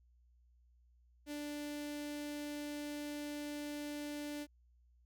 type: tone with notch filter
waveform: sawtooth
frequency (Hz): 293.7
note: D4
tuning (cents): 0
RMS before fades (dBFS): -43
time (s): 1.26-4.47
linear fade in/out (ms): 50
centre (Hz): 1100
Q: 1.3
effects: added 60 Hz sine -65 dBFS peak until 5.05 s